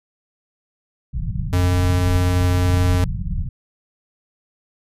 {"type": "low-pass noise", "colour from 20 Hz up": "pink", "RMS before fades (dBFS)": -24, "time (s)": [1.13, 3.49], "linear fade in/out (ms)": 10, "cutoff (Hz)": 180, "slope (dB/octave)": 48}
{"type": "tone", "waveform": "square", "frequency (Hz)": 89.9, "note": "F#2", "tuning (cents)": -49, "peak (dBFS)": -16, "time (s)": [1.53, 3.04], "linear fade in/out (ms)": 0}
{"effects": ["resampled to 32000 Hz"]}